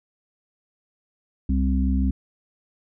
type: harmonic tone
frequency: 65.9 Hz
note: C2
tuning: 13 cents sharp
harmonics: 1 / 3 / 4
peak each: -20 / -25 / -26 dBFS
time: 1.49-2.11 s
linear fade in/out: 5 ms
effects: none